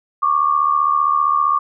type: tone pair together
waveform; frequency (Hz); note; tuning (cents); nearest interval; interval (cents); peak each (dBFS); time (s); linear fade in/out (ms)
sine; 1109.7 / 1185; C#6 / D6; +2 / +15; minor second; 113; -16; 0.22-1.59; 10
effects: none